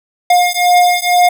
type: beating tone pair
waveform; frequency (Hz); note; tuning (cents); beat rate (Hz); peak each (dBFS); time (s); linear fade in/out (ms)
square; 711 / 713.1; F5 / F5; +31 / +36; 2.1; -12; 0.3-1.29; 5
effects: none